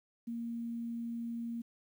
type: tone with quantisation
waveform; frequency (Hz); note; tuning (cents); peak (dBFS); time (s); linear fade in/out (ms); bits
sine; 233.1; A#3; 0; -36; 0.27-1.62; 10; 11
effects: none